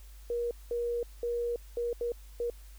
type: tone bursts at uneven times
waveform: sine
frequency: 475.3 Hz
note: A#4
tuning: 34 cents sharp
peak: -29 dBFS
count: 6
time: 0.3-0.51 / 0.71-1.03 / 1.23-1.56 / 1.77-1.93 / 2.01-2.12 / 2.4-2.5 s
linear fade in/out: 2 ms
effects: added 50 Hz sine -47 dBFS peak until 2.78 s + white hiss -60 dBFS RMS until 2.78 s